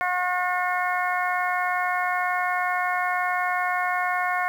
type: harmonic tone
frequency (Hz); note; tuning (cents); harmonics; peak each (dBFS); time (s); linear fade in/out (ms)
361.1; F#4; -42; 2 / 3 / 4 / 5 / 6; -26 / -28 / -29 / -30 / -31; 0.01-4.48; 0
effects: 8-bit